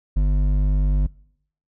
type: tone with hard clipping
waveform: triangle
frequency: 49.47 Hz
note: G1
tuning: 17 cents sharp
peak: -17 dBFS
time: 0.16-1.07 s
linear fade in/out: 10 ms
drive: 12 dB
effects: noise-tail reverb RT60 0.7 s tail -24 dB re dry